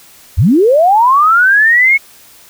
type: linear sweep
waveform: sine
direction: up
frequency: 61 to 2217 Hz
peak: -5 dBFS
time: 0.37-1.98 s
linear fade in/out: 20 ms
effects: white hiss -41 dBFS RMS until 2.49 s